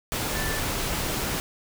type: tone in noise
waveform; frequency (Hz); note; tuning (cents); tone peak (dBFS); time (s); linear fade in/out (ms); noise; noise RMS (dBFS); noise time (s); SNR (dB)
sine; 1760; A6; 0; -33; 0.35-0.59; 0; pink; -28; 0.12-1.4; -8
effects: none